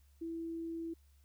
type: tone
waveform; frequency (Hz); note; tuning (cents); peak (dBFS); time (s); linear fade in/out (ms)
sine; 330.5; E4; +5; -38; 0.21-0.94; 10
effects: added 70 Hz sine -62 dBFS peak until 1.24 s + white hiss -75 dBFS RMS until 1.24 s